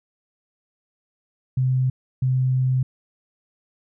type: tone pair in turn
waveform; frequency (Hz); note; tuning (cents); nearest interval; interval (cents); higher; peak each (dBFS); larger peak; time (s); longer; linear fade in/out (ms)
sine; 129.2 / 129.2; C3 / C3; -21 / -21; unison; 0; neither; -17; neither; 1.57-1.9 / 2.22-2.83; second; 5
effects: none